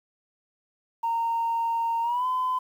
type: tone with pitch glide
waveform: sine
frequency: 922 to 1017.1 Hz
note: A#5 to C6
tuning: -19 to -49 cents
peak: -22 dBFS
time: 1.03-2.59 s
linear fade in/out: 10 ms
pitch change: +170 cents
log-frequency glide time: 2.02-2.26 s
effects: tanh soft clip ceiling -20 dBFS + 9-bit